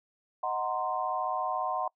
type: chord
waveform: sine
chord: C half-diminished seventh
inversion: first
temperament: equal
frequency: 622.3 / 740 / 932.3 / 1046.5 Hz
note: Eb5 / Gb5 / Bb5 / C6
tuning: 0 / 0 / 0 / 0 cents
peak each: -37 / -32 / -36 / -33 dBFS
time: 0.43-1.88 s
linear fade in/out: 5 ms
effects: noise-tail reverb RT60 0.1 s tail -25 dB re dry